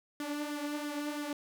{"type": "tone with flanger", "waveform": "sawtooth", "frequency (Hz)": 294, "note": "D4", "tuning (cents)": 2, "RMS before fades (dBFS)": -37, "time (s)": [0.2, 1.33], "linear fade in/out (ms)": 2, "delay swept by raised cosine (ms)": [0.57, 4.17], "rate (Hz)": 3, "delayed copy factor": 0.55, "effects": []}